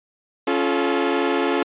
sawtooth chord, Db augmented, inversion none, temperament equal with one note detuned, 277.2 / 349.2 / 432.2 Hz, Db4 / F4 / A4, 0 / 0 / -31 cents, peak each -19 dBFS, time 0.47-1.63 s, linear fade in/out 5 ms, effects resampled to 8000 Hz

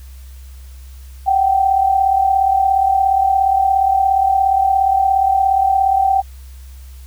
sine tone pair together, 740 / 777.1 Hz, F#5 / G5, 0 / -15 cents, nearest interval minor second, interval 85 cents, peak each -18 / -12 dBFS, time 1.26-6.22 s, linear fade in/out 20 ms, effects added 65 Hz sine -33 dBFS peak until 7.06 s + white hiss -49 dBFS RMS until 7.06 s

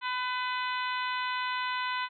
harmonic tone, 502 Hz, B4, 28 cents sharp, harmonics 2 / 3 / 4 / 5 / 6 / 7 / 8, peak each -32 / -36 / -38 / -40 / -42 / -43 / -44 dBFS, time 0.01-2.09 s, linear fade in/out 50 ms, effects none

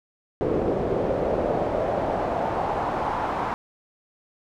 brown noise with band-pass filter sweep, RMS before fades -25 dBFS, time 0.41-3.54 s, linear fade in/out 0 ms, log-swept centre 450 to 990 Hz, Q 2.3, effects none

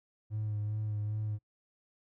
triangle tone with vibrato, 106 Hz, G#2, 36 cents sharp, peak -29 dBFS, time 0.3-1.39 s, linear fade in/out 50 ms, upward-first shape sine, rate 2.5 Hz, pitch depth 26 cents each way, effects noise-tail reverb RT60 0.1 s tail -25 dB re dry + tanh soft clip ceiling -27 dBFS

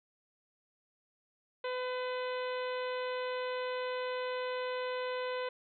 harmonic tone, 504 Hz, B4, 35 cents sharp, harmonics 1 / 2 / 3 / 4 / 5 / 6 / 7 / 8, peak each -35 / -41 / -45 / -47 / -49 / -51 / -52 / -53 dBFS, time 1.64-5.49 s, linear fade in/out 5 ms, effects none

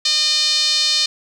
5% pulse tone with band-pass filter, 608 Hz, D#5, 40 cents flat, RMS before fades -17 dBFS, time 0.05-1.06 s, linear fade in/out 5 ms, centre 4300 Hz, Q 3.2, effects none

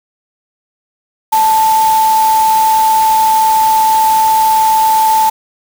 sine tone in noise, 880 Hz, A5, in tune, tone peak -7 dBFS, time 1.32-5.3 s, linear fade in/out 10 ms, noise white, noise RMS -22 dBFS, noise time 1.32-5.3 s, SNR +12 dB, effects none

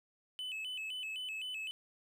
triangle tone with vibrato, 2794 Hz, F7, in tune, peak -37 dBFS, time 0.39-1.71 s, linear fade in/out 0 ms, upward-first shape square, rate 3.9 Hz, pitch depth 130 cents each way, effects none

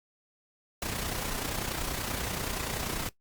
pink noise with amplitude modulation, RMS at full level -31 dBFS, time 0.82-3.09 s, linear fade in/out 2 ms, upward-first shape sine, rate 30.4 Hz, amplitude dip 55%, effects noise-tail reverb RT60 0.1 s tail -18 dB re dry + Opus 48 kbps

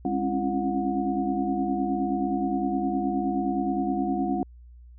sine tone cluster, 202.5 / 268.7 / 278.3 / 337.2 / 728 Hz, G#3 / C4 / C#4 / E4 / F#5, -43 / +46 / +7 / +39 / -28 cents, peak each -30 dBFS, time 0.05-4.43 s, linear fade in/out 2 ms, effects added 60 Hz sine -45 dBFS peak until 4.98 s

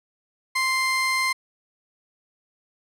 30% pulse tone pair together, 1046.5 / 2093 Hz, C6 / C7, 0 / 0 cents, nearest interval octave, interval 1200 cents, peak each -22 dBFS, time 0.55-1.33 s, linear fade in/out 10 ms, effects low-pass 11000 Hz 12 dB/octave

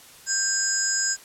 sine tone cluster, 1582 / 5040 / 6750 / 7130 / 7630 Hz, G6 / D#8 / G#8 / A8 / A#8, +15 / +21 / +27 / +22 / +39 cents, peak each -28 dBFS, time 0.26-1.17 s, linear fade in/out 50 ms, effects white hiss -48 dBFS RMS until 1.24 s + low-pass 12000 Hz 12 dB/octave

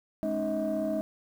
sine tone cluster, 211.5 / 271.1 / 306.5 / 637 Hz, G#3 / C#4 / D#4 / D#5, +32 / -38 / -26 / +41 cents, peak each -32 / -35 / -32 / -29 dBFS, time 0.23-1.01 s, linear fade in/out 0 ms, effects tanh soft clip ceiling -22 dBFS + 9-bit

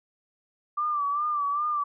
sine tone with vibrato, 1174 Hz, D6, 1 cent flat, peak -24 dBFS, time 0.77-1.84 s, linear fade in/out 10 ms, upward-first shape sine, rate 2.5 Hz, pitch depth 61 cents each way, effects none

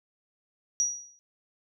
sine tone with exponential decay, 5780 Hz, F#8, 41 cents flat, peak -20 dBFS, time 0.8-1.19 s, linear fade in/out 0 ms, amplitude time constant 83 ms, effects none

